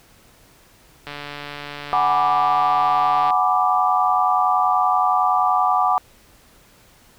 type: click train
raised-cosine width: 0.3 ms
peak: -16 dBFS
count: 325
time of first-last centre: 1.07-3.304 s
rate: 145 Hz
type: chord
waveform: sine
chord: G# half-diminished seventh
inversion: third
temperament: equal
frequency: 740 / 830.6 / 987.8 / 1174.7 Hz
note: F#5 / G#5 / B5 / D6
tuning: 0 / 0 / 0 / 0 cents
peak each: -19 / -23 / -23 / -19 dBFS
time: 1.93-5.98 s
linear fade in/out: 0 ms
effects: pink hiss -52 dBFS RMS until 7.18 s